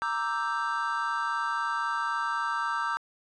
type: chord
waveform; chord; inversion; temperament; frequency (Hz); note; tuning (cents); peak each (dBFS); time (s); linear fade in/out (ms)
triangle; E half-diminished seventh; second; equal; 932.3 / 1174.7 / 1318.5 / 1568; Bb5 / D6 / E6 / G6; 0 / 0 / 0 / 0; -31; 0.02-2.97; 0
effects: resampled to 22050 Hz